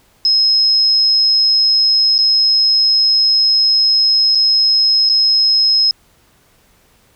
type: tone with dropouts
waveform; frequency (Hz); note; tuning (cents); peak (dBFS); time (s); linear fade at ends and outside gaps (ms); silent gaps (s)
sine; 5140; E8; -45; -9; 0.25-5.91; 1; 2.181-2.188 / 4.35-4.354 / 5.091-5.097
effects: pink hiss -53 dBFS RMS until 7.15 s